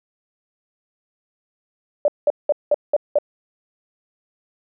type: tone bursts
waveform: sine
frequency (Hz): 587.3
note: D5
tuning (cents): 0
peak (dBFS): -12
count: 6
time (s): 2.05-3.186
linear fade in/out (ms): 2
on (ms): 31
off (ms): 190
effects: none